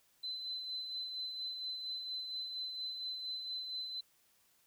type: tone with tremolo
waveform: sine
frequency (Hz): 4041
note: B7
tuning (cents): +39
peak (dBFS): -37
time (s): 0.23-4.01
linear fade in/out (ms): 10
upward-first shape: sine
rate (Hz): 4.3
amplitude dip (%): 40
effects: white hiss -71 dBFS RMS until 4.66 s